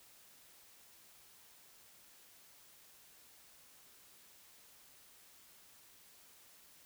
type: silence
effects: white hiss -62 dBFS RMS until 6.85 s